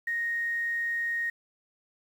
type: tone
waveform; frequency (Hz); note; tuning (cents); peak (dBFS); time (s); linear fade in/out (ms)
sine; 1864.7; A#6; 0; -27; 0.07-1.3; 5
effects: 9-bit